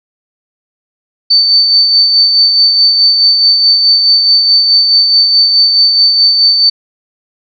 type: tone with tremolo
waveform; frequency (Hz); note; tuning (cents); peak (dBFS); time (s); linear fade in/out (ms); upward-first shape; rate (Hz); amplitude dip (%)
sine; 4548; C#8; +44; -3; 1.3-6.7; 10; sine; 4.7; 40
effects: none